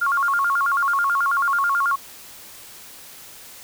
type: tone with vibrato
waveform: sine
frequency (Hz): 1244.5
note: D#6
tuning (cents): 0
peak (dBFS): -17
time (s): 0.01-1.96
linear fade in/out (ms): 10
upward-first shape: square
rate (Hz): 9.2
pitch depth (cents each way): 210
effects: white hiss -42 dBFS RMS until 3.63 s